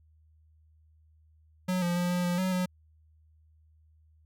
square tone with pitch steps, 183.4 / 174.3 / 176.7 / 178.1 / 176.1 / 186.2 / 182.2 Hz, F#3 / F3 / F3 / F3 / F3 / F#3 / F#3, -15 / -3 / +21 / +34 / +15 / +11 / -26 cents, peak -27 dBFS, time 1.68-2.66 s, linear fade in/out 10 ms, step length 140 ms, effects added 78 Hz sine -59 dBFS peak until 4.25 s

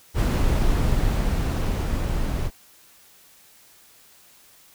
brown noise with level ramp, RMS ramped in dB -19 to -25 dBFS, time 0.14-2.51 s, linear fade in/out 50 ms, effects white hiss -53 dBFS RMS until 4.74 s

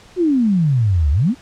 sine exponential two-way sweep, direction down then up, 378.2 to 67.9 to 292.2 Hz, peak -12 dBFS, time 0.16-1.35 s, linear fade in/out 50 ms, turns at 1.11 s, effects pink hiss -45 dBFS RMS until 1.41 s + low-pass 7000 Hz 12 dB/octave

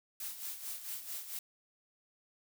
blue noise with tremolo, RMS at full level -40 dBFS, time 0.2-1.39 s, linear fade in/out 2 ms, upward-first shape sine, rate 4.5 Hz, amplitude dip 65%, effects none

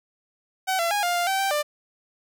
sawtooth tone with pitch steps, 757 / 677 / 822 / 703 / 699 / 772 / 781 / 594 Hz, F#5 / E5 / G#5 / F5 / F5 / G5 / G5 / D5, +39 / +46 / -18 / +11 / +1 / -27 / -7 / +20 cents, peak -18 dBFS, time 0.67-1.63 s, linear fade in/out 20 ms, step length 120 ms, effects none

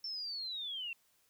sine linear sweep, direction down, 5410 to 2669 Hz, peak -38 dBFS, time 0.04-0.93 s, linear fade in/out 2 ms, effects white hiss -72 dBFS RMS until 1.29 s

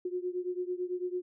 sine beating tone pair, 357.8 / 366.8 Hz, F4 / F#4, +42 / -15 cents, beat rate 9 Hz, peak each -34 / -36 dBFS, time 0.05-1.22 s, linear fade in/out 5 ms, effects none

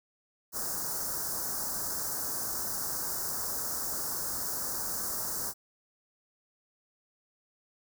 white band-stop noise, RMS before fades -34 dBFS, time 0.52-5.54 s, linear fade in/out 50 ms, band 1600 to 4900 Hz, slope 48 dB/octave, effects none

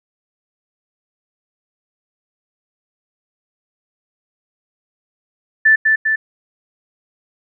sine tone with echo, 1760 Hz, A6, in tune, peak -7 dBFS, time 5.65-5.76 s, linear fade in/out 10 ms, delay 200 ms, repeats 2, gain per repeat -3 dB, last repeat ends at 6.16 s, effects none

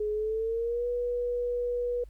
sine tone with pitch glide, 423 to 485.9 Hz, G#4 to B4, +32 to -28 cents, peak -27 dBFS, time 0-2.04 s, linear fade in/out 5 ms, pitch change +240 cents, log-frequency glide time 0.12-0.87 s, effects added 50 Hz sine -45 dBFS peak until 2.09 s + pink hiss -69 dBFS RMS until 2.09 s

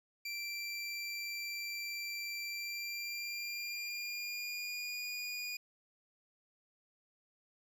25% pulse tone with pitch glide, 2351 to 2445 Hz, D7 to D#7, +1 to -31 cents, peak -35 dBFS, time 0.25-5.57 s, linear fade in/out 5 ms, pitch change +68 cents, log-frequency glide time 2.46-5.05 s, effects none

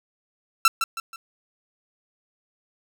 sawtooth tone with echo, 1342 Hz, E6, 31 cents sharp, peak -9 dBFS, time 0.65-0.68 s, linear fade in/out 2 ms, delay 160 ms, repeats 3, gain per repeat -8 dB, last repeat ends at 1.16 s, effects none

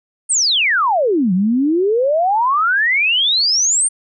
sine exponential two-way sweep, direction down then up, 9130 to 176 to 9130 Hz, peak -12 dBFS, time 0.29-3.89 s, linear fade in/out 20 ms, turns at 1.33 s, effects none

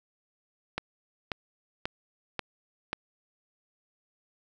click train, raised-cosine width 0.3 ms, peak -14 dBFS, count 5, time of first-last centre 0.78-2.931 s, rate 1.86 Hz, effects none

